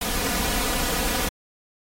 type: noise with comb filter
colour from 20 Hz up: pink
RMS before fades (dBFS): -25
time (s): 0.01-1.29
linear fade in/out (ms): 5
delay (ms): 4.1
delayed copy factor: +0.75
effects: AAC 48 kbps